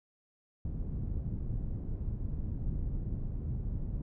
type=low-pass noise; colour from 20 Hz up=pink; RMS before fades=-35 dBFS; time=0.65-4.02 s; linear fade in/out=2 ms; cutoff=160 Hz; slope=12 dB/octave; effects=none